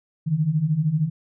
sine beating tone pair, 146 / 159 Hz, D3 / D#3, -10 / +38 cents, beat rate 13 Hz, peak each -24 / -20 dBFS, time 0.26-1.1 s, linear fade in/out 20 ms, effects none

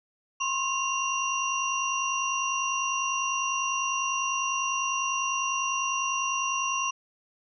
sine tone cluster, 1026 / 1076 / 2776 / 5800 Hz, C6 / C6 / F7 / F#8, -34 / +48 / -11 / -35 cents, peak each -37 / -29 / -30 / -33 dBFS, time 0.4-6.91 s, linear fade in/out 10 ms, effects none

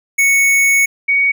square / sine tone pair in turn, 2217 / 2241 Hz, C#7 / C#7, 0 / +18 cents, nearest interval unison, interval 18 cents, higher second, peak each -10 dBFS, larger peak neither, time 0.18-0.86 / 1.08-1.32 s, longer first, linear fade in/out 10 ms, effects none

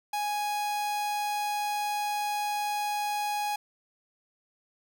45% pulse tone, 830.6 Hz, G#5, in tune, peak -28 dBFS, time 0.13-3.56 s, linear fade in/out 5 ms, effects none

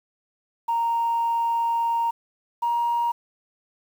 sine tone pair in turn, 929 / 943.6 Hz, A#5 / A#5, -6 / +21 cents, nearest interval unison, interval 27 cents, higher second, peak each -19 dBFS, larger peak neither, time 0.68-2.11 / 2.62-3.12 s, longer first, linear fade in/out 10 ms, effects tanh soft clip ceiling -17 dBFS + 8-bit

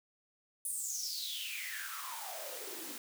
white noise with high-pass filter sweep, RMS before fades -41 dBFS, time 0.65-2.98 s, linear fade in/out 2 ms, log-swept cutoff 10000 to 250 Hz, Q 8.4, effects none

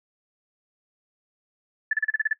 sine tone bursts, 1738 Hz, A6, 22 cents flat, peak -18 dBFS, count 8, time 1.91-2.331 s, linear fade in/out 5 ms, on 22 ms, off 35 ms, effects noise-tail reverb RT60 0.1 s tail -20 dB re dry

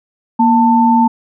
sine tone pair together, 235.9 / 890 Hz, A#3 / A5, +21 / +20 cents, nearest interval octave + major seventh, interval 2299 cents, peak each -10 dBFS, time 0.39-1.08 s, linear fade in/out 10 ms, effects none

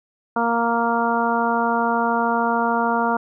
harmonic tone, 233.1 Hz, A#3, in tune, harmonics 1 / 2 / 3 / 4 / 5 / 6, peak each -24 / -26 / -24 / -22 / -27 / -26 dBFS, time 0.36-3.17 s, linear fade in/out 5 ms, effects none

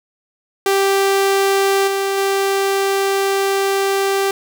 sawtooth tone with level steps, 392 Hz, G4, in tune, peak -9 / -13 / -11 dBFS, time 0.66-4.31 s, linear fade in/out 2 ms, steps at 1.87 / 2.17 s, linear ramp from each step 10 ms, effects none

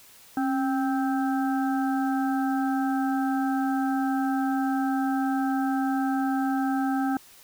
harmonic tone with a mistuned harmonic, 261.6 Hz, C4, in tune, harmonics 1 / 3 / 5 / 6, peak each -24 / -29 / -37 / -37 dBFS, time 0.37-7.17 s, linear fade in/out 2 ms, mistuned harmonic 1, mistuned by +57 cents, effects white hiss -52 dBFS RMS until 7.43 s

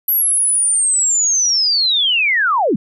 sine linear sweep, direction down, 11840 to 164 Hz, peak -12 dBFS, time 0.08-2.76 s, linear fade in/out 5 ms, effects none

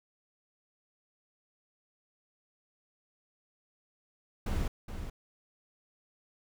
brown noise with echo, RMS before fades -31 dBFS, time 4.46-4.68 s, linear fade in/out 5 ms, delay 420 ms, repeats 1, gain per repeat -8 dB, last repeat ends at 5.1 s, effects none

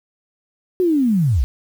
sine linear sweep, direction down, 375.8 to 49.57 Hz, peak -13 dBFS, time 0.8-1.44 s, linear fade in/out 0 ms, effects 7-bit

